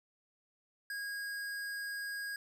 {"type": "tone with hard clipping", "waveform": "sine", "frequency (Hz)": 1638, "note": "G#6", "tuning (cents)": -24, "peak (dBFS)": -39, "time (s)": [0.9, 2.36], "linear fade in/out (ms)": 2, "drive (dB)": 18, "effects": []}